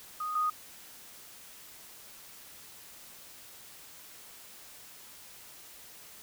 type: tone pair in turn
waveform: sine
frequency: 1241 / 1241 Hz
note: D#6 / D#6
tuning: -5 / -5 cents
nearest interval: unison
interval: 0 cents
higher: neither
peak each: -32 / -26 dBFS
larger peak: second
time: 0.2-0.35 / 0.35-0.5 s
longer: neither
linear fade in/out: 5 ms
effects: white hiss -51 dBFS RMS until 6.22 s